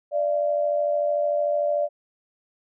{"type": "tone pair together", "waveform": "sine", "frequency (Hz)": [587.3, 680.7], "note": ["D5", "F5"], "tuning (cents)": [0, -45], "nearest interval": "minor third", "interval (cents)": 255, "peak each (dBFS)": [-21, -27], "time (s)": [0.11, 1.89], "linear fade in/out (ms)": 50, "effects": []}